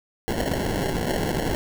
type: noise with sample-and-hold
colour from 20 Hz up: blue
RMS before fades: -25 dBFS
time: 0.28-1.55 s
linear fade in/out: 0 ms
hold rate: 1225 Hz
effects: none